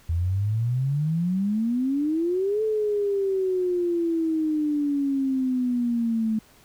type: exponential two-way sweep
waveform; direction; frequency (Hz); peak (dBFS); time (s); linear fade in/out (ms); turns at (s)
sine; up then down; 81 to 438.6 to 216.9; -21; 0.09-6.39; 5; 2.63
effects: pink hiss -55 dBFS RMS until 6.64 s